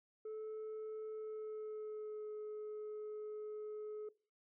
sine tone with pitch glide, 434.5 to 425.3 Hz, A4 to G#4, -22 to +41 cents, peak -40 dBFS, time 0.25-4.09 s, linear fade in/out 5 ms, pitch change -37 cents, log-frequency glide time 1.11-2.3 s, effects noise-tail reverb RT60 0.4 s tail -22 dB re dry + tanh soft clip ceiling -42 dBFS

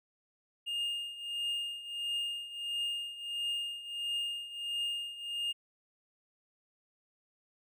triangle tone with tremolo, 2829 Hz, F7, 22 cents sharp, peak -29 dBFS, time 0.66-5.53 s, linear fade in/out 20 ms, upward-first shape triangle, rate 1.5 Hz, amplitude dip 80%, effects none

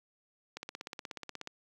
click train, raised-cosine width 0.2 ms, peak -23 dBFS, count 16, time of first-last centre 0.57-1.474 s, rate 16.6 Hz, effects high-pass 150 Hz 12 dB/octave + 10-bit

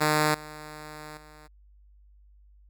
5% pulse tone with level steps, 152.4 Hz, D#3, 36 cents flat, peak -10 / -29 / -38 dBFS, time 0-1.48 s, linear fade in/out 20 ms, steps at 0.34 / 1.17 s, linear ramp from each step 5 ms, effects added 50 Hz sine -53 dBFS peak until 2.69 s

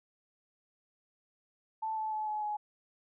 sine tone with pitch steps, 880 / 869.9 / 859.9 / 850 / 840.3 Hz, A5 / A5 / A5 / G#5 / G#5, 0 / -20 / -40 / +40 / +20 cents, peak -32 dBFS, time 1.82-2.57 s, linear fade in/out 10 ms, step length 150 ms, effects none

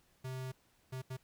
square tone bursts at uneven times, 129.8 Hz, C3, 13 cents flat, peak -40 dBFS, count 3, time 0.24-0.52 / 0.92-1.02 / 1.1-1.17 s, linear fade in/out 10 ms, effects pink hiss -71 dBFS RMS until 1.23 s

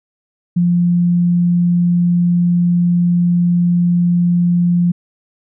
sine tone, 174.61 Hz, F3, in tune, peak -10 dBFS, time 0.56-4.92 s, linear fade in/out 10 ms, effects none

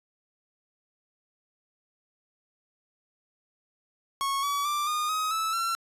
45% pulse tone with pitch steps, 1100 / 1138.8 / 1179 / 1220.5 / 1263.6 / 1308.1 / 1354.3 Hz, C#6 / C#6 / D6 / D#6 / D#6 / E6 / E6, -14 / +46 / +6 / -34 / +26 / -14 / +46 cents, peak -26 dBFS, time 4.21-5.75 s, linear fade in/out 0 ms, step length 220 ms, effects resampled to 32000 Hz

